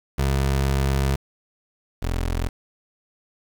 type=tone pair in turn; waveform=25% pulse; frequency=67.9 / 42.77 Hz; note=C#2 / F1; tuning=-35 / -35 cents; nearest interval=minor sixth; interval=800 cents; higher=first; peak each=-15 / -18 dBFS; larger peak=first; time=0.18-1.16 / 2.02-2.49 s; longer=first; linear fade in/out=10 ms; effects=7-bit